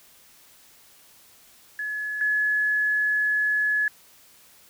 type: tone pair in turn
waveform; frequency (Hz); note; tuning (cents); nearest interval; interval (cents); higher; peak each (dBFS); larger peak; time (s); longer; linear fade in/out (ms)
sine; 1702 / 1702; G#6 / G#6; +42 / +42; unison; 0; neither; -27 / -20; second; 1.79-2.21 / 2.21-3.88; second; 2
effects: white hiss -54 dBFS RMS until 4.69 s